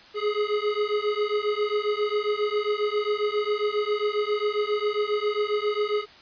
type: beating tone pair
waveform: square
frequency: 415.1 / 422.5 Hz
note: G#4 / G#4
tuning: -1 / +30 cents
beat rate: 7.4 Hz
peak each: -27 dBFS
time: 0.14-6.06 s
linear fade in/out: 50 ms
effects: white hiss -49 dBFS RMS until 6.21 s + resampled to 11025 Hz